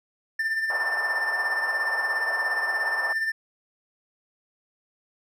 triangle tone with tremolo, 1786 Hz, A6, 25 cents sharp, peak -20 dBFS, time 0.39-3.32 s, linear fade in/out 5 ms, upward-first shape sine, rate 17 Hz, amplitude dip 50%
pink band-pass noise, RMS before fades -34 dBFS, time 0.7-3.13 s, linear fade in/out 0 ms, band 650 to 1300 Hz, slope 24 dB/octave
effects none

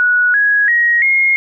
sine tone with pitch steps, 1466 / 1664.6 / 1890.2 / 2146 Hz, F#6 / G#6 / A#6 / C7, -16 / +4 / +24 / +43 cents, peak -9 dBFS, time 0-1.36 s, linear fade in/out 0 ms, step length 340 ms, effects none

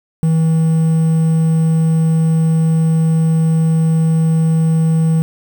triangle tone with quantisation, 161.3 Hz, E3, 37 cents flat, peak -8 dBFS, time 0.23-5.22 s, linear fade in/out 0 ms, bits 6, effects none

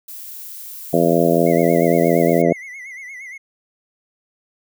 violet noise, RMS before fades -34 dBFS, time 0.08-2.42 s, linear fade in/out 5 ms
harmonic tone, 84.2 Hz, E2, 37 cents sharp, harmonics 2 / 3 / 4 / 5 / 6 / 7 / 8, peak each -20 / -20 / -20 / -20 / -20 / -20 / -20 dBFS, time 0.93-2.53 s, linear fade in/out 5 ms
triangle tone with vibrato, 2076 Hz, C7, 14 cents flat, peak -30 dBFS, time 1.46-3.38 s, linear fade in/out 10 ms, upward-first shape sine, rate 8.6 Hz, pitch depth 100 cents each way
effects none

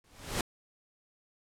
pink noise with exponential growth, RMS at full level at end -28 dBFS, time 0.04-0.41 s, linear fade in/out 2 ms, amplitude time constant 80 ms, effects low-pass 11000 Hz 12 dB/octave

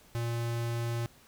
square tone, 117.3 Hz, A#2, 11 cents sharp, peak -31 dBFS, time 0.15-1.06 s, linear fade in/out 0 ms, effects pink hiss -59 dBFS RMS until 1.27 s

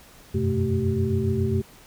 sine tone cluster, 89.8 / 97.2 / 125.9 / 219.3 / 384.7 Hz, F2 / G2 / B2 / A3 / G4, +49 / -14 / +34 / -6 / -33 cents, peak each -27 dBFS, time 0.34-1.62 s, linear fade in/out 10 ms, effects pink hiss -50 dBFS RMS until 1.86 s

